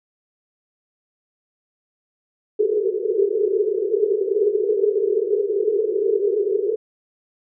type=band-pass noise; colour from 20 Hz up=white; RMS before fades=-20 dBFS; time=2.59-6.76 s; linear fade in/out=5 ms; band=390 to 440 Hz; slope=96 dB/octave; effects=none